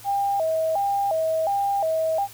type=tone with vibrato; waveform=sine; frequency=716 Hz; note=F5; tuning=43 cents sharp; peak=-20 dBFS; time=0.04-2.28 s; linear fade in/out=50 ms; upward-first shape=square; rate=1.4 Hz; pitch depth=190 cents each way; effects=added 108 Hz sine -51 dBFS peak until 2.33 s + white hiss -45 dBFS RMS until 2.33 s